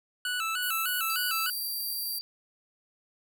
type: tone with vibrato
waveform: 25% pulse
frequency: 1395 Hz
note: F6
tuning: 2 cents flat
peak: -25 dBFS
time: 0.25-1.5 s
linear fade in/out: 2 ms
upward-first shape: square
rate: 3.3 Hz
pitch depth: 98 cents each way
type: band-pass noise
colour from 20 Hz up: pink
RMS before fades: -35 dBFS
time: 0.62-2.19 s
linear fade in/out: 10 ms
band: 11000 to 15000 Hz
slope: 48 dB/octave
type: tone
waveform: sine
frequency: 4699 Hz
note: D8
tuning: in tune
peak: -35 dBFS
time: 1.1-2.21 s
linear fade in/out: 0 ms
effects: none